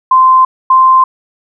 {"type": "tone pair in turn", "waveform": "sine", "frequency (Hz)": [1038, 1042.8], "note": ["C6", "C6"], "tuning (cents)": [-14, -6], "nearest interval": "unison", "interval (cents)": 8, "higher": "second", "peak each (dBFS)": -3, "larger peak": "neither", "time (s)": [[0.11, 0.45], [0.7, 1.04]], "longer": "neither", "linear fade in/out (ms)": 5, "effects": []}